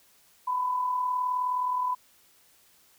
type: tone with amplitude modulation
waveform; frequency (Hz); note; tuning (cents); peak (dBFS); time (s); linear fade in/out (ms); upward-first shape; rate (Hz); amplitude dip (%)
sine; 1000; B5; +21; -23; 0.47-1.95; 10; sine; 39.3; 45
effects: white hiss -61 dBFS RMS until 2.98 s